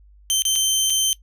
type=tone with dropouts; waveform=20% pulse; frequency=3108 Hz; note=G7; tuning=16 cents flat; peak=-12 dBFS; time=0.3-1.13 s; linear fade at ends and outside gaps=0 ms; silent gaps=0.421-0.452 / 0.555-0.559 / 0.899-0.903 s; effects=noise-tail reverb RT60 0.1 s tail -19 dB re dry + added 50 Hz sine -47 dBFS peak until 1.22 s